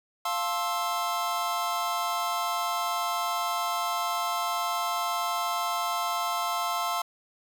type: chord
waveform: square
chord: F major seventh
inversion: none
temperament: equal with one note detuned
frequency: 698.5 / 880 / 1058.1 / 1318.5 Hz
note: F5 / A5 / C6 / E6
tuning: 0 / 0 / +19 / 0 cents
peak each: -33 / -36 / -32 / -33 dBFS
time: 0.25-7.02 s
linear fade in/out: 5 ms
effects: none